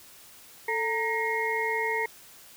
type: tone cluster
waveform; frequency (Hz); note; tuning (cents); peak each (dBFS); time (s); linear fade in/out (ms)
sine; 442.3 / 923 / 1892 / 2150; A4 / A#5 / A#6 / C7; +9 / -17 / +25 / +47; -31; 0.68-2.06; 5
effects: white hiss -51 dBFS RMS until 2.56 s